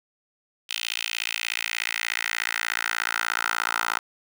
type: tone with high-pass filter sweep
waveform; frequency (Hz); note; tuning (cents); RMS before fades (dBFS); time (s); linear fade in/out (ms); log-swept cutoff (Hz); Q
10% pulse; 56.7; A#1; -47; -28; 0.69-3.99; 10; 3000 to 1200; 2.7
effects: none